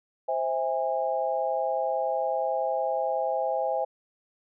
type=chord; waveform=sine; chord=C augmented; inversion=none; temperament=just; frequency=523.3 / 654.1 / 817.6 Hz; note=C5 / E5 / G#5; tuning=0 / -14 / -27 cents; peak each=-29 dBFS; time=0.28-3.85 s; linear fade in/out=10 ms; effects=none